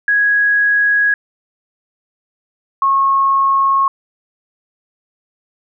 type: tone pair in turn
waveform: sine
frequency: 1661.2 / 1090.6 Hz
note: G#6 / C#6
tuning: 0 / -29 cents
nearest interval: perfect fifth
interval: 729 cents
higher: first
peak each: -10 dBFS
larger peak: neither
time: 0.08-1.14 / 2.82-3.88 s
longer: neither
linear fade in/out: 2 ms
effects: none